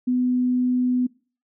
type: tone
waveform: sine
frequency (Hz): 250.1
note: B3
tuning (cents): +22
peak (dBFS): -18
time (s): 0.07-1.07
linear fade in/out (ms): 10
effects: noise-tail reverb RT60 0.4 s tail -23 dB re dry